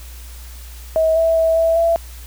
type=tone with pitch steps; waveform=sine; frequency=641 / 655 / 651 / 657 / 669 Hz; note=E5 / E5 / E5 / E5 / E5; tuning=-49 / -11 / -22 / -6 / +25 cents; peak=-12 dBFS; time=0.96-1.96 s; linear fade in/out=0 ms; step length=200 ms; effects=added 60 Hz sine -33 dBFS peak until 2.26 s + white hiss -42 dBFS RMS until 2.26 s